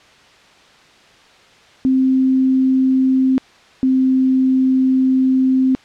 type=tone pair in turn; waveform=sine; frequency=261.9 / 261 Hz; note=C4 / C4; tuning=+2 / -4 cents; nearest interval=unison; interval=6 cents; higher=first; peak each=-11 dBFS; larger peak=neither; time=1.85-3.38 / 3.83-5.75 s; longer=second; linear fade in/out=0 ms; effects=white hiss -47 dBFS RMS until 5.84 s + low-pass 4000 Hz 12 dB/octave